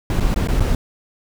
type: noise with dropouts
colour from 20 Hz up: brown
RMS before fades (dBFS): -17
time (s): 0.1-0.75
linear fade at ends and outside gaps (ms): 2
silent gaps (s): 0.201-0.205 / 0.344-0.36 / 0.474-0.485 / 0.598-0.604
effects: none